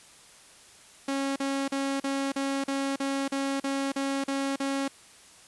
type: tone bursts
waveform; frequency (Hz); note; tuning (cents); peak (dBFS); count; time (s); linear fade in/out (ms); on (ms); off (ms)
sawtooth; 274.2; C#4; -19; -23; 12; 1.08-4.88; 5; 280; 40
effects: white hiss -53 dBFS RMS until 5.47 s + resampled to 24000 Hz